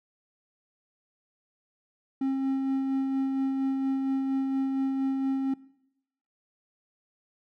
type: tone with tremolo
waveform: triangle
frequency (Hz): 268.4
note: C4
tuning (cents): +44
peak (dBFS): -22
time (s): 2.21-5.54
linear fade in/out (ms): 5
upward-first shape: sine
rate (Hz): 4.3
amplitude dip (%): 30
effects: noise-tail reverb RT60 0.8 s tail -21 dB re dry